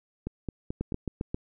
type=two click trains; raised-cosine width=3 ms; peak=-17 / -19 dBFS; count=5 / 4; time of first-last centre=0.81-1.345 / 0.27-0.922 s; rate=7.48 / 4.6 Hz; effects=none